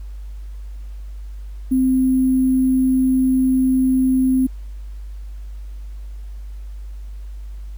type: tone with sample-and-hold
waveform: sine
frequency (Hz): 260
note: C4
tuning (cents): -11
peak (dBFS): -13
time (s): 1.71-4.47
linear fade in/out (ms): 10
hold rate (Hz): 11025
effects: added 50 Hz sine -29 dBFS peak until 7.77 s + pink hiss -56 dBFS RMS until 7.77 s